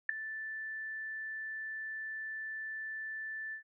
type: tone with ADSR envelope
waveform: sine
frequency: 1760 Hz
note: A6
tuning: in tune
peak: -21 dBFS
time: 0.09-3.63 s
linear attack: 4 ms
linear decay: 4 ms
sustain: -17 dB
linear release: 100 ms
effects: none